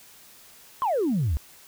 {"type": "exponential sweep", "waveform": "sine", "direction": "down", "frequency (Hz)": [1100, 64.1], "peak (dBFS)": -20, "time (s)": [0.82, 1.37], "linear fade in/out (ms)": 0, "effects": ["tanh soft clip ceiling -18 dBFS", "white hiss -51 dBFS RMS until 1.67 s"]}